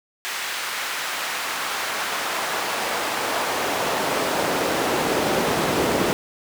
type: noise with high-pass filter sweep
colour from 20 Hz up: brown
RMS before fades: -24 dBFS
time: 0.25-6.13 s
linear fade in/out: 0 ms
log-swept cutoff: 1800 to 290 Hz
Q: 0.83
effects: none